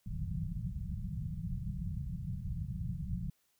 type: low-pass noise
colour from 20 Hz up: white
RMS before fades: -38 dBFS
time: 0.06-3.3 s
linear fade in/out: 5 ms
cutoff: 190 Hz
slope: 96 dB/octave
effects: white hiss -75 dBFS RMS until 3.59 s